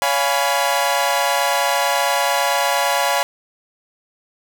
sawtooth chord, C# dominant seventh, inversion none, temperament equal with one note detuned, 563.4 / 698.5 / 830.6 / 987.8 Hz, C#5 / E#5 / G#5 / B5, +28 / 0 / 0 / 0 cents, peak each -18 dBFS, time 0.02-3.23 s, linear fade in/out 0 ms, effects none

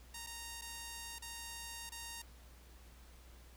5% pulse tone with dropouts, 928 Hz, A#5, 8 cents flat, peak -33 dBFS, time 0.14-2.22 s, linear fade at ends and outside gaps 5 ms, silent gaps 0.265-0.269 / 0.613-0.619 / 1.186-1.221 / 1.894-1.919 s, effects added 60 Hz sine -56 dBFS peak until 3.56 s + pink hiss -63 dBFS RMS until 3.56 s

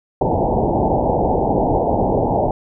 white low-pass noise, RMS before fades -17 dBFS, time 0.21-2.51 s, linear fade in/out 2 ms, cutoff 890 Hz, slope 96 dB/octave, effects none

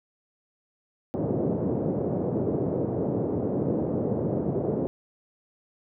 white band-pass noise, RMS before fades -27 dBFS, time 1.14-4.87 s, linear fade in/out 0 ms, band 100 to 490 Hz, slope 24 dB/octave, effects none

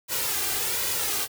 white noise with flanger, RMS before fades -27 dBFS, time 0.08-1.28 s, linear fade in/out 50 ms, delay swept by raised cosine 2 to 2.54 ms, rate 1.3 Hz, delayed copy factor +0.6, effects high-pass 60 Hz 12 dB/octave

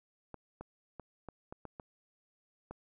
clicks, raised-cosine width 1 ms, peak -30 dBFS, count 8, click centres 0.343 / 0.61 / 0.997 / 1.287 / 1.525 / 1.653 / 1.798 / 2.71 s, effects none

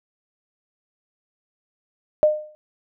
sine tone with exponential decay, 609 Hz, D#5, 37 cents flat, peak -9 dBFS, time 2.23-2.55 s, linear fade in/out 0 ms, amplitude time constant 68 ms, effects none

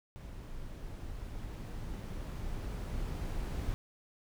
brown noise with level ramp, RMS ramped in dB -45 to -35 dBFS, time 0.16-3.74 s, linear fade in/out 0 ms, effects none

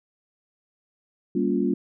sine chord, G half-diminished seventh, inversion none, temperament just, 196 / 235.2 / 282.2 / 352.8 Hz, G3 / Bb3 / Db4 / F4, 0 / +16 / +31 / +18 cents, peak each -26 dBFS, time 1.35-1.74 s, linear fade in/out 5 ms, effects none

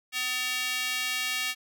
square tone with high-pass filter, 252.5 Hz, B3, 39 cents sharp, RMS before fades -30 dBFS, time 0.12-1.55 s, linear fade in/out 50 ms, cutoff 2400 Hz, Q 1.8, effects none

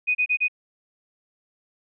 sine tone bursts, 2489 Hz, D#7, in tune, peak -18 dBFS, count 4, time 0.07-0.483 s, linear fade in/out 20 ms, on 80 ms, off 31 ms, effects none

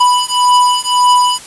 square beating tone pair, 987.8 / 989.6 Hz, B5 / B5, 0 / +3 cents, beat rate 1.8 Hz, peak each -12 dBFS, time 0-1.39 s, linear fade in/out 10 ms, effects white hiss -33 dBFS RMS until 1.46 s + resampled to 24000 Hz

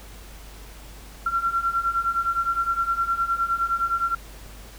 sine beating tone pair, 1361 / 1370.7 Hz, F6 / F6, -45 / -33 cents, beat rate 9.7 Hz, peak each -26 / -23 dBFS, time 1.26-4.15 s, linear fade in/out 5 ms, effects added 50 Hz sine -41 dBFS peak until 4.78 s + pink hiss -46 dBFS RMS until 4.78 s

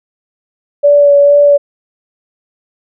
sine tone with vibrato, 574 Hz, D5, 40 cents flat, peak -3 dBFS, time 0.83-1.58 s, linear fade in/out 20 ms, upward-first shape sine, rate 2.2 Hz, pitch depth 15 cents each way, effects none

